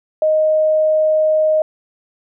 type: tone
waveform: sine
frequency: 622.3 Hz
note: D#5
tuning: in tune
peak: -11 dBFS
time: 0.22-1.62 s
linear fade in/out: 2 ms
effects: none